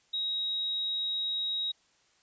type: tone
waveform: sine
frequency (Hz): 3803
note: A#7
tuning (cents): +34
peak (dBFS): -29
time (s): 0.13-1.72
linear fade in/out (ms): 10
effects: white hiss -67 dBFS RMS until 2.22 s + resampled to 16000 Hz